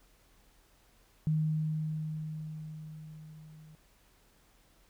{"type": "tone with level ramp", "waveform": "sine", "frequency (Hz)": 155.56, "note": "D#3", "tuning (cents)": 0, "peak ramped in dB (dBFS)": [-25, -51], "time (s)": [1.27, 3.75], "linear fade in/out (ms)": 0, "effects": ["added 41 Hz sine -66 dBFS peak until 4.89 s", "pink hiss -66 dBFS RMS until 4.89 s"]}